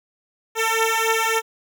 10% pulse beating tone pair, 447.1 / 450.7 Hz, A4 / A4, +28 / +42 cents, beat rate 3.6 Hz, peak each -13 dBFS, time 0.55-1.42 s, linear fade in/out 50 ms, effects none

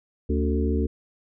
harmonic tone with a mistuned harmonic, 74.4 Hz, D2, 23 cents sharp, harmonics 1 / 3 / 4 / 5 / 6, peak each -23 / -28 / -29 / -30 / -31 dBFS, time 0.29-0.87 s, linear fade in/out 10 ms, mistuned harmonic 4, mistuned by -74 cents, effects none

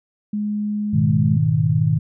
sine tone, 208.8 Hz, G#3, 10 cents sharp, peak -20 dBFS, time 0.33-1.37 s, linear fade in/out 5 ms
sine chord, G# minor, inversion none, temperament equal with one note detuned, 103.83 / 121.77 / 155.56 Hz, G#2 / B2 / D#3, 0 / -24 / 0 cents, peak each -21 / -20 / -17 dBFS, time 0.93-1.99 s, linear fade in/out 10 ms
effects none

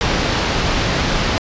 pink low-pass noise, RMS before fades -18 dBFS, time 0.01-1.38 s, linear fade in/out 0 ms, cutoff 5500 Hz, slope 24 dB/octave, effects resampled to 16000 Hz

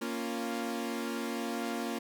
sawtooth chord, Bb minor, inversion none, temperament equal, 233.1 / 277.2 / 349.2 Hz, Bb3 / Db4 / F4, 0 / 0 / 0 cents, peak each -32 / -35 / -35 dBFS, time 0.01-1.99 s, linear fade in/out 10 ms, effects none

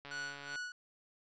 click train, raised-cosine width 0.3 ms, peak -32 dBFS, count 73, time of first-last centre 0.05-0.557 s, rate 142 Hz
45% pulse tone with tremolo, 1470 Hz, F#6, 12 cents flat, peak -38 dBFS, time 0.11-0.72 s, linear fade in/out 2 ms, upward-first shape sine, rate 2.6 Hz, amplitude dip 85%
effects resampled to 16000 Hz

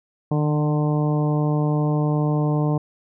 harmonic tone with a mistuned harmonic, 149.6 Hz, D3, 32 cents sharp, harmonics 1 / 2 / 3 / 4 / 5 / 6 / 7, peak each -19 / -25 / -29 / -31 / -33 / -35 / -36 dBFS, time 0.31-2.78 s, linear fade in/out 5 ms, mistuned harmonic 1, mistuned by +19 cents, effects none

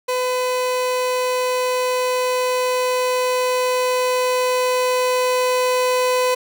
30% pulse tone with level ramp, 504 Hz, B4, 35 cents sharp, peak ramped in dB -16 to -13 dBFS, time 0.08-6.35 s, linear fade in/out 10 ms, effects none

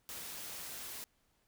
white noise, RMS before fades -45 dBFS, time 0.09-1.04 s, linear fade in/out 0 ms, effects pink hiss -75 dBFS RMS until 1.47 s

